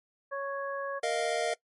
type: harmonic tone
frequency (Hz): 554.4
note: C#5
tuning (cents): 0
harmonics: 1 / 2 / 3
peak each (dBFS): -34 / -37 / -39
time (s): 0.31-1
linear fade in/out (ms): 20
type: chord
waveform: square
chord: Bb suspended fourth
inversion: none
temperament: equal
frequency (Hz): 466.2 / 622.3 / 698.5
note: Bb4 / Eb5 / F5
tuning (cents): 0 / 0 / 0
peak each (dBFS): -33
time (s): 1.03-1.54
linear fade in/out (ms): 5
effects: noise-tail reverb RT60 0.1 s tail -21 dB re dry + MP3 48 kbps